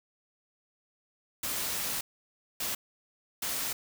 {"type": "noise bursts at uneven times", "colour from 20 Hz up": "white", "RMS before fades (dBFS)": -33, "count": 3, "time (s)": [[1.43, 2.01], [2.6, 2.75], [3.42, 3.73]], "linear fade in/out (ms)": 5, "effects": []}